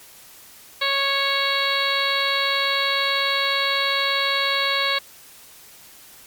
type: harmonic tone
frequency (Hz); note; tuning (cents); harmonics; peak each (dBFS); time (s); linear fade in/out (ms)
553; C#5; -4; 1 / 2 / 3 / 4 / 5 / 6 / 7 / 8; -29 / -26 / -27 / -25 / -31 / -29 / -25 / -28; 0.81-4.99; 10
effects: white hiss -46 dBFS RMS until 6.26 s + MP3 96 kbps